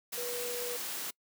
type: tone in noise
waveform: sine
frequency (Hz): 486.1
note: B4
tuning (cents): -28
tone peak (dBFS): -37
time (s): 0.17-0.77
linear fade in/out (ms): 10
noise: white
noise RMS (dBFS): -38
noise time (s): 0.12-1.11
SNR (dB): -2
effects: noise-tail reverb RT60 0.1 s tail -26 dB re dry + high-pass 200 Hz 12 dB/octave